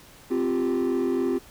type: chord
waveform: triangle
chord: C suspended fourth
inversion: none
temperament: just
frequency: 261.6 / 348.8 / 392.4 Hz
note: C4 / F4 / G4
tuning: 0 / -2 / +2 cents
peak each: -23 / -23 / -24 dBFS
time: 0.3-1.39 s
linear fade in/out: 20 ms
effects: tanh soft clip ceiling -16 dBFS + pink hiss -50 dBFS RMS until 1.5 s